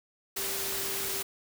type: tone in noise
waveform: sine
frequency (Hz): 392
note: G4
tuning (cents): 0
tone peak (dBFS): -41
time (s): 0.36-1.23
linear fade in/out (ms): 10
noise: white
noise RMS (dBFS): -33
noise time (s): 0.36-1.23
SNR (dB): -11
effects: none